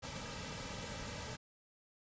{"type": "noise with comb filter", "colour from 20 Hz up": "pink", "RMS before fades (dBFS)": -44, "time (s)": [0.02, 1.37], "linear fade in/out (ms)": 20, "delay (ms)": 2.8, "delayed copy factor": -0.75, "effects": ["resampled to 16000 Hz"]}